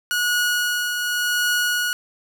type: tone with tremolo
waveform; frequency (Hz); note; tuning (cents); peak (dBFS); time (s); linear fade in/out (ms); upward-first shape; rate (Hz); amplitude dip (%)
sawtooth; 1455; F#6; -29; -14; 0.11-1.93; 0; triangle; 0.89; 45
effects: none